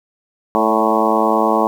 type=harmonic tone with a mistuned harmonic; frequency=110 Hz; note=A2; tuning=in tune; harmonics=2 / 3 / 4 / 5 / 6 / 7 / 8 / 9 / 10; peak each=-21 / -21 / -21 / -21 / -21 / -21 / -21 / -21 / -21 dBFS; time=0.55-1.67 s; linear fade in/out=0 ms; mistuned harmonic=5; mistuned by=+29 cents; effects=7-bit